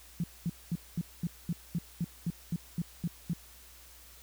sine tone bursts, 170 Hz, F3, 46 cents flat, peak -28 dBFS, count 13, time 0.2-3.334 s, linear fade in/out 2 ms, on 38 ms, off 220 ms, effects added 60 Hz sine -57 dBFS peak until 4.22 s + white hiss -55 dBFS RMS until 4.22 s

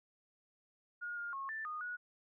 sine tone with pitch steps, 1431 / 1413 / 1089 / 1769 / 1231 / 1459 Hz, F6 / F6 / C#6 / A6 / D#6 / F#6, +42 / +20 / -31 / +9 / -19 / -25 cents, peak -39 dBFS, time 1.01-1.97 s, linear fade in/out 20 ms, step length 160 ms, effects none

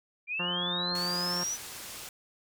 sine linear sweep, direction up, 2349 to 6040 Hz, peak -30 dBFS, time 0.27-1.58 s, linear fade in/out 50 ms
harmonic tone, 176.9 Hz, F3, 23 cents sharp, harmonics 1 / 2 / 3 / 4 / 5 / 6 / 7 / 8 / 9 / 10, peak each -37 / -42 / -42 / -46 / -43 / -42 / -43 / -48 / -47 / -46 dBFS, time 0.39-1.44 s, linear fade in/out 10 ms
white low-pass noise, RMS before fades -43 dBFS, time 0.95-2.09 s, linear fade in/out 2 ms, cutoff 11000 Hz, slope 12 dB/octave
effects none

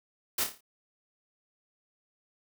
white noise with echo, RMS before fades -29 dBFS, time 0.38-0.44 s, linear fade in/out 5 ms, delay 28 ms, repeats 6, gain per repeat -6 dB, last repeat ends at 0.608 s, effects none

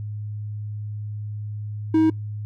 triangle tone, 317.6 Hz, D#4, 36 cents sharp, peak -12 dBFS, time 1.94-2.1 s, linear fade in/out 5 ms, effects noise-tail reverb RT60 0.2 s tail -26 dB re dry + added 105 Hz sine -28 dBFS peak until 2.45 s

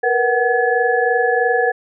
sine tone cluster, 466.2 / 489.2 / 747 / 1705 Hz, A#4 / B4 / F#5 / G#6, 0 / -16 / +16 / +45 cents, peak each -19 dBFS, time 0.03-1.72 s, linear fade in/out 10 ms, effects none

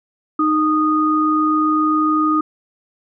sine tone pair together, 308.7 / 1236 Hz, D#4 / D#6, -14 / -12 cents, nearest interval 2 octaves, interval 2402 cents, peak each -16 dBFS, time 0.39-2.41 s, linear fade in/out 5 ms, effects none

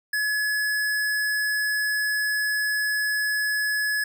square tone, 1700 Hz, G#6, 40 cents sharp, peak -23 dBFS, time 0.13-4.04 s, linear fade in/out 5 ms, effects none

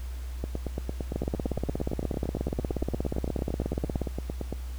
two click trains, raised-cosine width 2 ms, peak -15 / -18 dBFS, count 49 / 37, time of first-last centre 1.16-4.017 / 0.44-4.526 s, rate 16.8 / 8.81 Hz, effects added 62 Hz sine -33 dBFS peak until 4.78 s + pink hiss -51 dBFS RMS until 4.78 s

